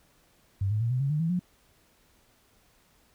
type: tone with pitch steps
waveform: sine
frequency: 97.8 / 106.65 / 116.3 / 126.83 / 138.31 / 150.83 / 164.48 / 179.37 Hz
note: G2 / G#2 / A#2 / B2 / C#3 / D3 / E3 / F3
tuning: -4 / +46 / -4 / +46 / -4 / +47 / -4 / +47 cents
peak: -24 dBFS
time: 0.61-1.394 s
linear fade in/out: 5 ms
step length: 98 ms
effects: pink hiss -64 dBFS RMS until 3.14 s